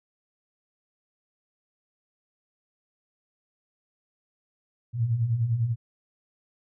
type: beating tone pair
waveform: sine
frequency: 108.3 / 118.3 Hz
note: A2 / A#2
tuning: -27 / +26 cents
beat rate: 10 Hz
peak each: -30 / -23 dBFS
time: 4.93-5.76 s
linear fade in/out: 50 ms
effects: none